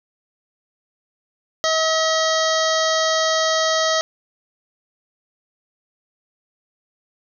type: harmonic tone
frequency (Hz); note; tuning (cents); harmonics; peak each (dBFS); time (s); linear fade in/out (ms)
640; D#5; +49; 1 / 2 / 3 / 5 / 6 / 7 / 8 / 9 / 10; -20 / -23 / -25 / -27 / -28 / -28 / -29 / -30 / -30; 1.64-4.01; 0
effects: none